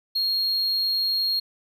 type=tone; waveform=triangle; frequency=4263 Hz; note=C8; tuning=32 cents sharp; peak=-20 dBFS; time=0.15-1.4 s; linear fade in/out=10 ms; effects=none